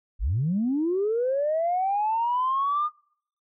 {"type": "linear sweep", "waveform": "sine", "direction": "up", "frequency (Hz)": [36.71, 1228], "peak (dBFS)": -21, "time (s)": [0.19, 2.9], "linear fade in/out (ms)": 50, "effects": ["noise-tail reverb RT60 0.6 s tail -26 dB re dry", "tanh soft clip ceiling -17 dBFS"]}